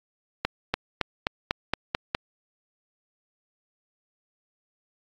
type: accelerating click train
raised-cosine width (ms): 0.3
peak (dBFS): -7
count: 8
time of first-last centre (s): 0.45-2.149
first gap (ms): 290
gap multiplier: 0.94
effects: AAC 48 kbps